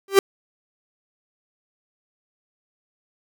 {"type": "tone with exponential growth", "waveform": "45% pulse", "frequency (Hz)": 392, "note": "G4", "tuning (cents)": 0, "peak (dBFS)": -6, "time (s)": [0.08, 0.19], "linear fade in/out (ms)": 2, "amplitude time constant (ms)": 22, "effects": []}